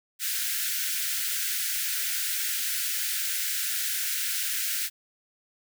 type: high-pass noise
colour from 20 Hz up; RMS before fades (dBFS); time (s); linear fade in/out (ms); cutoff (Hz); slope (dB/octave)
white; -29; 0.19-4.9; 50; 1400; 96
effects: none